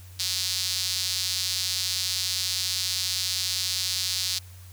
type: tone with high-pass filter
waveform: sawtooth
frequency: 185 Hz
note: F#3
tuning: in tune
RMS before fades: -28 dBFS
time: 0.19-4.39 s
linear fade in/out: 10 ms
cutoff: 4400 Hz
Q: 2.6
effects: added 91 Hz sine -43 dBFS peak until 4.72 s + white hiss -53 dBFS RMS until 4.72 s